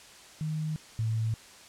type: tone pair in turn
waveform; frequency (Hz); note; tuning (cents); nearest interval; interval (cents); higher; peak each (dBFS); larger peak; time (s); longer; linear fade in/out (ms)
sine; 155.56 / 111.52; D#3 / A2; 0 / +24; tritone; 576; first; -29 / -26; second; 0.41-0.76 / 0.99-1.34; neither; 0
effects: white hiss -51 dBFS RMS until 1.68 s + low-pass 8000 Hz 12 dB/octave